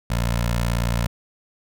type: tone with notch filter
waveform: 15% pulse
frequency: 58.4 Hz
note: A#1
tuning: 4 cents sharp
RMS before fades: -22 dBFS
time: 0.1-1.07 s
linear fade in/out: 5 ms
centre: 320 Hz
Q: 0.82
effects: none